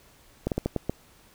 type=slowing click train; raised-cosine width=2 ms; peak=-12 dBFS; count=6; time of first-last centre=0.47-0.896 s; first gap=48 ms; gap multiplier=1.29; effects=pink hiss -57 dBFS RMS until 1.34 s